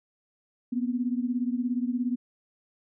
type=beating tone pair; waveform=sine; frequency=240.9 / 257.9 Hz; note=B3 / C4; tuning=-43 / -25 cents; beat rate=17 Hz; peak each=-27 / -30 dBFS; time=0.72-2.16 s; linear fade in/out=10 ms; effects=none